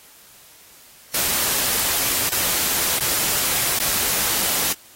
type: noise with dropouts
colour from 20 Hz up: white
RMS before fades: -21 dBFS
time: 1.14-4.73 s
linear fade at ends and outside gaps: 5 ms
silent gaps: 2.294-2.318 / 2.991-3.005 / 3.79-3.798 s
effects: white hiss -48 dBFS RMS until 4.95 s + AAC 48 kbps